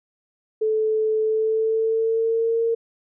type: tone with pitch glide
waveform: sine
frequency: 435.7 to 458.7 Hz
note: A4 to A#4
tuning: -17 to -28 cents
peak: -18 dBFS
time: 0.61-2.75 s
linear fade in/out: 10 ms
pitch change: +89 cents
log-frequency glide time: 1.21-2.62 s
effects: none